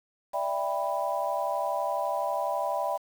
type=chord; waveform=sine; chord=E minor seventh; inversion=third; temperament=equal with one note detuned; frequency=587.3 / 659.3 / 791.3 / 987.8 Hz; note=D5 / E5 / G5 / B5; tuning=0 / 0 / +16 / 0 cents; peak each=-32 dBFS; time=0.33-2.98 s; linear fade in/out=20 ms; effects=8-bit